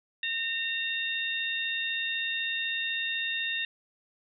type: harmonic tone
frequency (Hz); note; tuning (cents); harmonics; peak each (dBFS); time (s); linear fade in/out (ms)
916; A#5; -31; 2 / 3 / 4; -33 / -33 / -33; 0.23-3.65; 2
effects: none